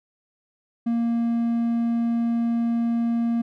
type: tone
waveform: triangle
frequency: 233.1 Hz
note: A#3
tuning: in tune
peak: -18 dBFS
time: 0.86-3.42 s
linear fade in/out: 10 ms
effects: none